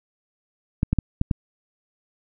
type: clicks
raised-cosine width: 5 ms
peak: -7 dBFS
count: 5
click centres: 0.831 / 0.93 / 0.987 / 1.214 / 1.312 s
effects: none